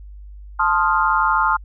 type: chord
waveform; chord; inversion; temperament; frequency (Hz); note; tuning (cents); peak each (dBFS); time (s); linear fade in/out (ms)
sine; F dominant seventh; first; equal; 880 / 1046.5 / 1244.5 / 1396.9; A5 / C6 / Eb6 / F6; 0 / 0 / 0 / 0; -20; 0.59-1.57; 10
effects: added 50 Hz sine -35 dBFS peak until 1.64 s